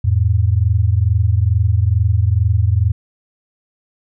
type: tone pair together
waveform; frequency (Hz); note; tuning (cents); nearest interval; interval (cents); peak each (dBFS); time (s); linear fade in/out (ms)
sine; 85.7 / 107.98; F2 / A2; -32 / -32; major third; 400; -14; 0.04-2.92; 10
effects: none